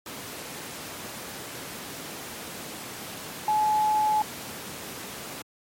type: tone in noise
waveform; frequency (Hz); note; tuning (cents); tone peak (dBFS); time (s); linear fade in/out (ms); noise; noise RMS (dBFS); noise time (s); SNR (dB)
sine; 854; G#5; +48; -20; 3.48-4.22; 2; pink; -37; 0.06-5.42; +14
effects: high-pass 150 Hz 12 dB/octave + MP3 64 kbps